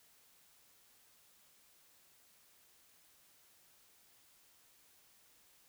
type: silence
effects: white hiss -67 dBFS RMS until 5.68 s